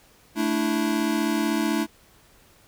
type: chord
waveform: square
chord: A suspended fourth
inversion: none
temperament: equal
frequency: 220 / 293.7 / 329.6 Hz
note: A3 / D4 / E4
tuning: 0 / 0 / 0 cents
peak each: -27 dBFS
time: 0.35-1.87 s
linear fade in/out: 50 ms
effects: pink hiss -56 dBFS RMS until 2.67 s